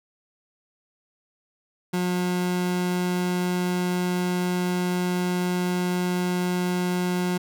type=tone; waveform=30% pulse; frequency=179.6 Hz; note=F3; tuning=49 cents sharp; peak=-20 dBFS; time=1.93-7.38 s; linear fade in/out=10 ms; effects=none